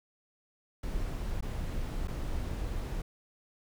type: noise with dropouts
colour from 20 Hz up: brown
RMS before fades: -34 dBFS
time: 0.83-3.02 s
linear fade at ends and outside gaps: 5 ms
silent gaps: 1.408-1.424 / 2.074-2.08 s
effects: none